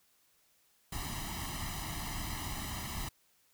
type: noise with comb filter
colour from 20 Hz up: pink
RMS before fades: -39 dBFS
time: 0.92-3.09 s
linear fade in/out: 5 ms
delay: 1 ms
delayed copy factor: +0.85
effects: white hiss -70 dBFS RMS until 3.53 s